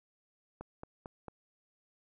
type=click train; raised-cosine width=1 ms; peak=-29 dBFS; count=4; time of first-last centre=0.61-1.283 s; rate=4.46 Hz; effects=none